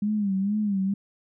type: tone with vibrato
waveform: sine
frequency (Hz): 201.9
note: G#3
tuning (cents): -49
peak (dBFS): -22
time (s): 0.02-0.94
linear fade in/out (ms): 5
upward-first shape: sine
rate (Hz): 2.2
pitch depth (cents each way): 99
effects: none